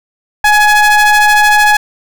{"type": "ring-modulated tone", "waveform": "square", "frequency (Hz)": 422.2, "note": "G#4", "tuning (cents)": 29, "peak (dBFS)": -3, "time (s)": [0.44, 1.77], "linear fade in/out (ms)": 5, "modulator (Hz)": 1260, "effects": []}